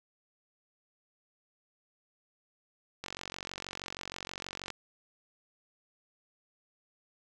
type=click train; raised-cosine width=0.2 ms; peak=-21 dBFS; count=78; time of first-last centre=3.04-4.703 s; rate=46.3 Hz; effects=none